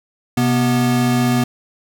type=tone pair together; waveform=square; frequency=128.1 / 243.6 Hz; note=C3 / B3; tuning=-36 / -24 cents; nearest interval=major seventh; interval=1112 cents; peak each=-19 / -16 dBFS; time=0.37-1.44 s; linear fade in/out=5 ms; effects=none